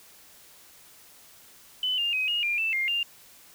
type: tone with pitch steps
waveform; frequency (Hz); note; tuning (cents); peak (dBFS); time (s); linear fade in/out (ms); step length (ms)
sine; 3014 / 2807 / 2526 / 2861 / 2399 / 2652 / 2117 / 2797; F#7 / F7 / D#7 / F7 / D7 / E7 / C7 / F7; +31 / +8 / +26 / +41 / +36 / +10 / +20 / +2; -24; 1.83-3.03; 2; 150
effects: white hiss -53 dBFS RMS until 3.54 s